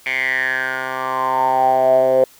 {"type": "tone with band-pass filter sweep", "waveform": "10% pulse", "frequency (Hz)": 130.6, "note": "C3", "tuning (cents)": -3, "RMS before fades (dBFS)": -17, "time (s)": [0.06, 2.24], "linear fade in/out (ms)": 2, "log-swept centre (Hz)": [2300, 530], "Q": 8.6, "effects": ["white hiss -48 dBFS RMS until 2.39 s"]}